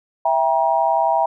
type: chord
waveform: sine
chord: E diminished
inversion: none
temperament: just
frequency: 659.3 / 791.1 / 949.3 Hz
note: E5 / G5 / Bb5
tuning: 0 / +16 / +31 cents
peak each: -19 dBFS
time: 0.25-1.26 s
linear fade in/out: 5 ms
effects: none